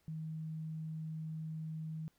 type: tone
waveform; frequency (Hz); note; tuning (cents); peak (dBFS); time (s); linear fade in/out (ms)
sine; 158.2; D#3; +29; -39; 0.08-2.08; 0
effects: pink hiss -75 dBFS RMS until 2.18 s